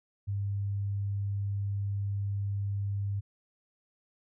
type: tone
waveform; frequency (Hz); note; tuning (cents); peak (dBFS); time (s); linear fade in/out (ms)
sine; 100; G2; +35; -29; 0.27-3.21; 20
effects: none